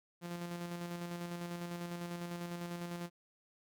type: tone with tremolo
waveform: sawtooth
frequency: 173.3 Hz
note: F3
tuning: 13 cents flat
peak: -35 dBFS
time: 0.21-3.1 s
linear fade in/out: 50 ms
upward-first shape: square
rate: 10 Hz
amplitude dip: 35%
effects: none